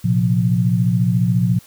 sine chord, Bb suspended second, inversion none, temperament equal with one note detuned, 116.54 / 130.81 / 176.75 Hz, Bb2 / C3 / F3, 0 / 0 / +21 cents, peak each -17 / -20 / -17 dBFS, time 0.04-1.59 s, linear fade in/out 10 ms, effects white hiss -47 dBFS RMS until 1.66 s

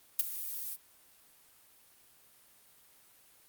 violet noise with ADSR envelope, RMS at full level -23 dBFS, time 0.19-0.77 s, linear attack 6 ms, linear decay 18 ms, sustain -16 dB, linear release 39 ms, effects white hiss -62 dBFS RMS until 3.48 s + Opus 32 kbps

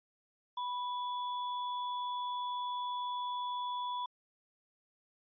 sine tone with sample-and-hold, 986 Hz, B5, 3 cents flat, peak -34 dBFS, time 0.57-4.06 s, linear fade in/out 5 ms, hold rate 4410 Hz, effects resampled to 11025 Hz

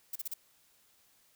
violet noise bursts, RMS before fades -37 dBFS, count 4, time 0.13-0.339 s, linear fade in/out 5 ms, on 26 ms, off 35 ms, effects white hiss -67 dBFS RMS until 1.35 s

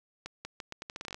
accelerating click train, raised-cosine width 0.2 ms, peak -22 dBFS, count 13, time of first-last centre 0.26-1.145 s, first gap 190 ms, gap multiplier 0.8, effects 10-bit

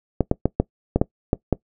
clicks, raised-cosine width 2 ms, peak -3 dBFS, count 8, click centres 0.207 / 0.314 / 0.456 / 0.6 / 0.96 / 1.015 / 1.331 / 1.527 s, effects noise-tail reverb RT60 0.1 s tail -21 dB re dry

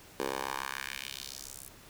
10% pulse tone with high-pass filter sweep, 67 Hz, C2, 42 cents sharp, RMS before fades -39 dBFS, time 0.2-1.68 s, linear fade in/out 0 ms, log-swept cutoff 440 to 10000 Hz, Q 1.7, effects pink hiss -54 dBFS RMS until 1.89 s

